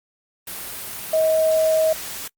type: tone in noise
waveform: sine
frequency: 635 Hz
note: D#5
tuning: 35 cents sharp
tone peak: -15 dBFS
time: 1.13-1.93 s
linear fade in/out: 5 ms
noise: white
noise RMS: -32 dBFS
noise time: 0.47-2.28 s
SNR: +14 dB
effects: noise-tail reverb RT60 0.1 s tail -26 dB re dry + Opus 32 kbps